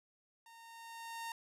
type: tone with level ramp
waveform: sawtooth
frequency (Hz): 919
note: A#5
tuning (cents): -25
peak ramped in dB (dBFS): -53 to -36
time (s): 0.46-1.32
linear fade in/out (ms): 2
effects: resampled to 32000 Hz